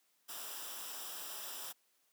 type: noise with comb filter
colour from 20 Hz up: white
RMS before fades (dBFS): -45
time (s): 0.28-1.73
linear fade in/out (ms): 20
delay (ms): 0.46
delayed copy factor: -0.65
effects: white hiss -75 dBFS RMS until 2.12 s + high-pass 200 Hz 12 dB/octave